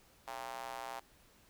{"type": "tone with high-pass filter", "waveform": "square", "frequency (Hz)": 61.5, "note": "B1", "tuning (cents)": -7, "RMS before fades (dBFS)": -44, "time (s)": [0.27, 1], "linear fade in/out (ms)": 10, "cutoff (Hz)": 800, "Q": 3, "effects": ["pink hiss -65 dBFS RMS until 1.49 s"]}